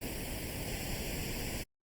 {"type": "noise with comb filter", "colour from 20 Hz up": "pink", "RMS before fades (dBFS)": -38, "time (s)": [0.01, 1.64], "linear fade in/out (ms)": 20, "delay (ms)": 0.39, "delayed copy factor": 0.85, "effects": ["Opus 32 kbps"]}